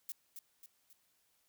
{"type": "noise with echo", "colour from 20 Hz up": "violet", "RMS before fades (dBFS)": -42, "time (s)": [0.09, 0.12], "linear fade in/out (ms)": 0, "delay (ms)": 270, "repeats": 3, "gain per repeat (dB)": -6, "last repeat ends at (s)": 0.93, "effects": ["white hiss -75 dBFS RMS until 1.48 s"]}